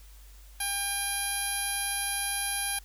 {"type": "tone with low-pass filter", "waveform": "10% pulse", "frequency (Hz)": 801, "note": "G5", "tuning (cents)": 37, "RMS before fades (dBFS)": -31, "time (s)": [0.6, 2.79], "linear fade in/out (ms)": 5, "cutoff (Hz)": 11000, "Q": 9.2, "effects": ["added 50 Hz sine -48 dBFS peak until 2.84 s", "white hiss -58 dBFS RMS until 2.84 s"]}